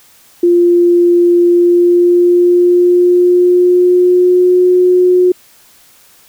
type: tone with pitch glide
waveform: sine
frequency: 348.3 to 362.3 Hz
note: F4 to F#4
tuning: -5 to -36 cents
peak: -5 dBFS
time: 0.43-5.32 s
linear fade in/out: 5 ms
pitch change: +69 cents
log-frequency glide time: 1.47-4.63 s
effects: white hiss -45 dBFS RMS until 6.28 s